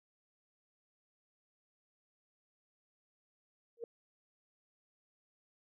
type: tone with exponential growth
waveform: sine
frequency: 466.2 Hz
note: A#4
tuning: in tune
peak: -34 dBFS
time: 3.77-3.84 s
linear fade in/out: 2 ms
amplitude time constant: 15 ms
effects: none